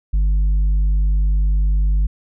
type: tone with tanh clipping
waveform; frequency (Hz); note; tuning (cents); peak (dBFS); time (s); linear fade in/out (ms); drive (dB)
sine; 50; G1; +35; -14; 0.13-2.07; 10; 4
effects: none